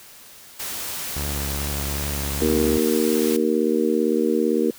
white noise, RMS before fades -30 dBFS, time 0.59-3.37 s, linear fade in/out 10 ms
sawtooth tone with vibrato, 71.1 Hz, C#2, 45 cents sharp, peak -22 dBFS, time 1.16-2.78 s, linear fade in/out 5 ms, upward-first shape triangle, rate 2.5 Hz, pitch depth 33 cents each way
harmonic tone, 77.78 Hz, D#2, in tune, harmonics 3 / 4 / 5 / 6, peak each -23 / -23 / -23 / -23 dBFS, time 2.41-4.71 s, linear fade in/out 5 ms
effects white hiss -45 dBFS RMS until 4.78 s

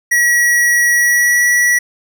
square tone with pitch glide, 1921 to 1940 Hz, B6 to B6, -48 to -31 cents, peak -10 dBFS, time 0.11-1.79 s, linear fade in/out 10 ms, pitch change +17 cents, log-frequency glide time 0.89-1.49 s, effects none

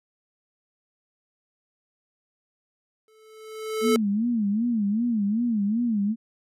square tone with exponential growth, 436.3 Hz, A4, 15 cents flat, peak -18 dBFS, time 3.08-3.96 s, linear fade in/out 1 ms, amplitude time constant 190 ms
sine tone with vibrato, 220 Hz, A3, in tune, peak -21 dBFS, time 3.81-6.16 s, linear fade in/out 50 ms, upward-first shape sine, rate 2.6 Hz, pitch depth 170 cents each way
effects resampled to 32000 Hz

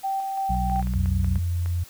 sine tone with tremolo, 778 Hz, G5, 13 cents flat, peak -23 dBFS, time 0.03-0.82 s, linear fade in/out 20 ms, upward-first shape square, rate 2.9 Hz, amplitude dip 30%
harmonic tone, 61.74 Hz, B1, in tune, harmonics 1 / 2 / 3, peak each -24 / -31 / -29 dBFS, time 0.49-1.39 s, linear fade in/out 10 ms
clicks, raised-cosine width 0.5 ms, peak -26 dBFS, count 10, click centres 0.698 / 0.76 / 0.795 / 0.826 / 0.871 / 0.937 / 1.059 / 1.245 / 1.357 / 1.66 s
sine tone, 87 Hz, F2, 6 cents flat, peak -22 dBFS, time 0.95-1.84 s, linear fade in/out 10 ms
effects white hiss -48 dBFS RMS until 1.89 s

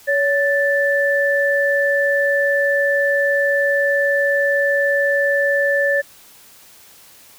sine tone pair together, 563.2 / 1760 Hz, C#5 / A6, +27 / 0 cents, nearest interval octave + minor sixth, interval 1973 cents, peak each -17 dBFS, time 0.07-6.02 s, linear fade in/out 20 ms, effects white hiss -46 dBFS RMS until 7.38 s

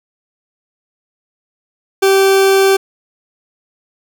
40% pulse tone, 388.3 Hz, G4, 16 cents flat, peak -7 dBFS, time 2.02-2.77 s, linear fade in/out 10 ms, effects none

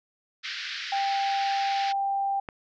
pink band-pass noise, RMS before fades -35 dBFS, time 0.43-1.93 s, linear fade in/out 20 ms, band 1500 to 5200 Hz, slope 48 dB/octave
sine tone, 790 Hz, G5, 13 cents sharp, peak -24 dBFS, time 0.92-2.4 s, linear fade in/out 5 ms
click, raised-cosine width 0.5 ms, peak -22 dBFS, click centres 2.488 s
effects none

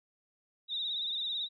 sine tone with vibrato, 3729 Hz, A#7, in tune, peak -32 dBFS, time 0.68-1.49 s, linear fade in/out 50 ms, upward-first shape sine, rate 18 Hz, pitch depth 74 cents each way, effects none

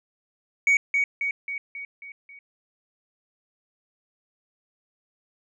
sine tone with echo, 2245 Hz, C#7, 21 cents sharp, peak -13 dBFS, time 0.67-0.77 s, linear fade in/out 2 ms, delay 270 ms, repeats 6, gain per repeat -5 dB, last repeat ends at 2.39 s, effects tanh soft clip ceiling -15 dBFS

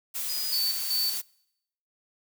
blue noise, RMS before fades -32 dBFS, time 0.14-1.22 s, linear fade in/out 20 ms
triangle tone, 4950 Hz, D#8, 10 cents flat, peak -31 dBFS, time 0.28-0.59 s, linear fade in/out 20 ms
square tone with tremolo, 4522 Hz, C#8, 34 cents sharp, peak -26 dBFS, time 0.52-1.18 s, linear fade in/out 10 ms, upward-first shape square, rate 2.6 Hz, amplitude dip 70%
effects noise-tail reverb RT60 0.8 s tail -25 dB re dry

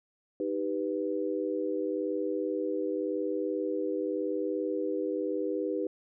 sine chord, Eb augmented, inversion none, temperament equal, 311.1 / 392 / 493.9 Hz, Eb4 / G4 / B4, 0 / 0 / 0 cents, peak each -33 dBFS, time 0.4-5.87 s, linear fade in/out 2 ms, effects none

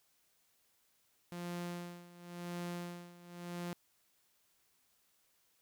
sawtooth tone with tremolo, 174.61 Hz, F3, in tune, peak -35 dBFS, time 1.32-3.73 s, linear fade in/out 0 ms, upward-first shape sine, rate 0.94 Hz, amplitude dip 85%, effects white hiss -74 dBFS RMS until 5.61 s

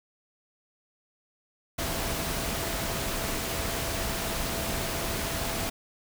sine tone in noise, 666 Hz, E5, 18 cents sharp, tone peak -40 dBFS, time 1.78-5.7 s, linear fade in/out 10 ms, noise pink, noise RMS -31 dBFS, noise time 1.78-5.7 s, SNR -12 dB, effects none

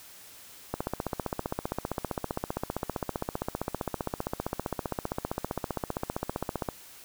click train, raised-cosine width 1 ms, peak -15 dBFS, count 92, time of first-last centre 0.74-6.688 s, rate 15.3 Hz, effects white hiss -50 dBFS RMS until 7.04 s

